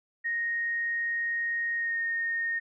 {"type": "tone with pitch glide", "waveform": "sine", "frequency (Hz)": [1864.7, 1845.4], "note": ["A#6", "A#6"], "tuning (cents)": [0, -18], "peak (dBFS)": -27, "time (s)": [0.24, 2.6], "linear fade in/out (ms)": 20, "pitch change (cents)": -18, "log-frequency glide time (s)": [1.76, 1.99], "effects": []}